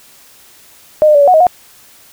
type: tone with pitch steps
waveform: sine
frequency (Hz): 613 / 604 / 575 / 568 / 733 / 632 / 721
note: D#5 / D5 / D5 / C#5 / F#5 / D#5 / F#5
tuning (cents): -26 / +48 / -37 / +42 / -16 / +27 / -45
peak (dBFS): -4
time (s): 1.02-1.468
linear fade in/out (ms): 0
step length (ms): 64
effects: white hiss -43 dBFS RMS until 2.12 s